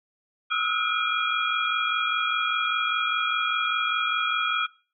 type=tone cluster; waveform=sine; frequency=1273 / 1318 / 1437 / 2407 / 3303 Hz; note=D#6 / E6 / F6 / D7 / G#7; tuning=+39 / -1 / +49 / +42 / -10 cents; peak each=-29 dBFS; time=0.5-4.67 s; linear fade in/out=20 ms; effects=noise-tail reverb RT60 0.4 s tail -23 dB re dry